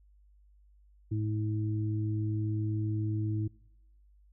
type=harmonic tone; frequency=107.4 Hz; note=A2; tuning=41 cents flat; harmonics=1 / 2 / 3; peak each=-29 / -43 / -36 dBFS; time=1.11-3.48 s; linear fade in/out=10 ms; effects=noise-tail reverb RT60 0.9 s tail -25 dB re dry + added 50 Hz sine -58 dBFS peak until 4.32 s